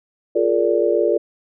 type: chord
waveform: sine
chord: Bb dominant seventh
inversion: second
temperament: just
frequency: 349.6 / 419.5 / 466.2 / 582.7 Hz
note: F4 / Ab4 / Bb4 / D5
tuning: +2 / +17 / 0 / -14 cents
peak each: -20 dBFS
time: 0.35-1.18 s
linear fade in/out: 10 ms
effects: none